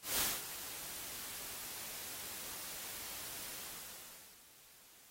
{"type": "noise with ADSR envelope", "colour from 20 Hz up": "white", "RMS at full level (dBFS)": -33, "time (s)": [0.02, 4.46], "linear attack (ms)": 170, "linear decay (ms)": 220, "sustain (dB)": -13, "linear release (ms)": 940, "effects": ["white hiss -61 dBFS RMS until 5.1 s", "AAC 48 kbps"]}